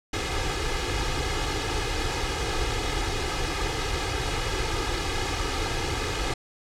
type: noise with comb filter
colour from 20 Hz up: pink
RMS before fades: -27 dBFS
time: 0.13-6.34 s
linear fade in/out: 5 ms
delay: 2.4 ms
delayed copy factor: +0.75
effects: low-pass 6000 Hz 12 dB/octave